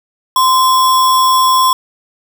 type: tone with sample-and-hold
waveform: sine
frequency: 1037 Hz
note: C6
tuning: 16 cents flat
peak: -7 dBFS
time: 0.36-1.73 s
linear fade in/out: 2 ms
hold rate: 4410 Hz
effects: none